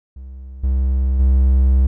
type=tone with level steps; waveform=triangle; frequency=65.41 Hz; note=C2; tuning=in tune; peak=-29 / -12 / -8 dBFS; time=0.16-1.87 s; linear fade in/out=5 ms; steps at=0.63 / 1.19 s; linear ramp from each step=10 ms; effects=none